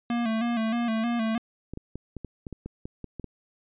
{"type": "tone with vibrato", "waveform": "square", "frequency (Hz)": 229.5, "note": "A#3", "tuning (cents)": -27, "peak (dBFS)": -25, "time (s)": [0.1, 1.38], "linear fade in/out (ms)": 2, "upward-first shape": "square", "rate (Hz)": 3.2, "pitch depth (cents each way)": 56}
{"type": "clicks", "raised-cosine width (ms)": 3, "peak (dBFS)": -23, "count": 12, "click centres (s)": [1.736, 1.774, 1.956, 2.167, 2.247, 2.468, 2.527, 2.66, 2.855, 3.043, 3.197, 3.243]}
{"effects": ["resampled to 8000 Hz"]}